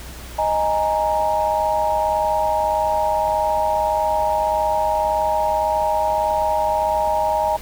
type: chord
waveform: sine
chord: D# suspended fourth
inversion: none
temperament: equal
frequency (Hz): 622.3 / 830.6 / 932.3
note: D#5 / G#5 / A#5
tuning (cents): 0 / 0 / 0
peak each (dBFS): -21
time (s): 0.38-7.57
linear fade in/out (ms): 10
effects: added 60 Hz sine -36 dBFS peak until 7.61 s + pink hiss -38 dBFS RMS until 7.61 s